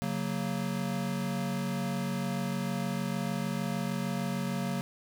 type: chord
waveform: square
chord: F# major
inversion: second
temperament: equal with one note detuned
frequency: 138.59 / 185 / 231.7 Hz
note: C#3 / F#3 / A#3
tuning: 0 / 0 / -10 cents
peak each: -37 / -34 / -36 dBFS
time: 0.02-4.81 s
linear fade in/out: 0 ms
effects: none